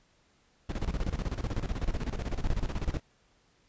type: noise with tremolo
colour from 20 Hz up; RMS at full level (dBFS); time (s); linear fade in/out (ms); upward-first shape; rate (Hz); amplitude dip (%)
brown; -29; 0.69-3; 5; square; 16; 75
effects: pink hiss -67 dBFS RMS until 3.68 s + resampled to 16000 Hz